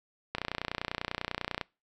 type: click train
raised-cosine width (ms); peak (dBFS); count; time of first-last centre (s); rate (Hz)
0.3; -15; 39; 0.35-1.612; 30.1
effects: noise-tail reverb RT60 0.3 s tail -25 dB re dry